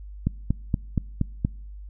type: click train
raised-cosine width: 5 ms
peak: -9 dBFS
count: 6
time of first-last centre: 0.27-1.449 s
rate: 4.24 Hz
effects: noise-tail reverb RT60 0.7 s tail -26 dB re dry + added 50 Hz sine -37 dBFS peak until 1.89 s